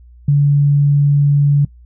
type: tone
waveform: sine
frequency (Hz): 143.5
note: D3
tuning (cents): -40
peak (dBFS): -8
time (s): 0.28-1.65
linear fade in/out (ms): 5
effects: noise-tail reverb RT60 0.1 s tail -21 dB re dry + added 60 Hz sine -39 dBFS peak until 1.85 s